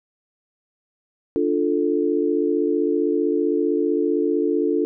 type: chord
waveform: sine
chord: D minor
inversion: none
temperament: equal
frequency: 293.7 / 349.2 / 440 Hz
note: D4 / F4 / A4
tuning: 0 / 0 / 0 cents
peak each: -22 dBFS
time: 1.36-4.85 s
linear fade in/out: 0 ms
effects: none